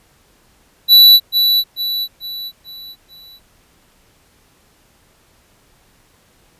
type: tone with echo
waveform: square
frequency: 3951 Hz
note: B7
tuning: in tune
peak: -4 dBFS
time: 0.88-1.2 s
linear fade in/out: 50 ms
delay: 440 ms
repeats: 5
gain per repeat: -7 dB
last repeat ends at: 3.4 s
effects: pink hiss -54 dBFS RMS until 6.59 s + resampled to 32000 Hz